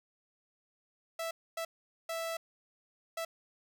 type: tone bursts at uneven times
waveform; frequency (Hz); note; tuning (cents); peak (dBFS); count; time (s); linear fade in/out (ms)
sawtooth; 659.3; E5; 0; -31; 4; 1.19-1.31 / 1.57-1.65 / 2.09-2.37 / 3.17-3.25; 5
effects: none